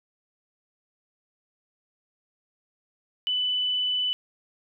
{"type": "tone", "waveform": "sine", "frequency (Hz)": 2992, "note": "F#7", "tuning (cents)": 19, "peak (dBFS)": -23, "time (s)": [3.27, 4.13], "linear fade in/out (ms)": 0, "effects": []}